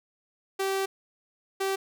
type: tone bursts at uneven times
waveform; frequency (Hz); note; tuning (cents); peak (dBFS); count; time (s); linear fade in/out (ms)
sawtooth; 387.5; G4; -20; -22; 2; 0.59-0.86 / 1.6-1.76; 10
effects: none